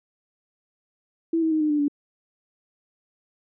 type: tone with pitch steps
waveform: sine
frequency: 329.6 / 321 / 312.5 / 304.3 / 296.4 / 288.6 Hz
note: E4 / E4 / D#4 / D#4 / D4 / D4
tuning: 0 / -46 / +8 / -38 / +16 / -30 cents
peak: -19 dBFS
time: 1.33-1.882 s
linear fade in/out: 5 ms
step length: 92 ms
effects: none